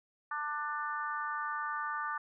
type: harmonic tone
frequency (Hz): 296.8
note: D4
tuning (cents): +18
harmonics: 3 / 4 / 5 / 6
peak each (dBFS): -41 / -36 / -40 / -43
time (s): 0.31-2.18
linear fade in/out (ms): 5
effects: none